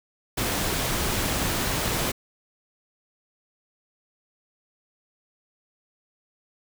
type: noise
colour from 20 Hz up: pink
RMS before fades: -26 dBFS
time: 0.37-2.12 s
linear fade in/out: 10 ms
effects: none